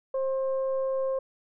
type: tone with frequency modulation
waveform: sine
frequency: 531 Hz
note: C5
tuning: 25 cents sharp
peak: -25 dBFS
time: 0.14-1.19 s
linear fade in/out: 5 ms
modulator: 533 Hz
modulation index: 0.38
effects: none